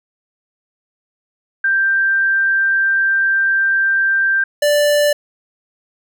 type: tone pair in turn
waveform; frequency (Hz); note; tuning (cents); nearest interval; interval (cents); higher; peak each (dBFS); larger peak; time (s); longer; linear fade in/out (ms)
sine / square; 1576 / 587.1; G6 / D5; +9 / -1; octave + perfect fourth; 1710; first; -12; neither; 1.64-4.44 / 4.62-5.13; first; 5
effects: none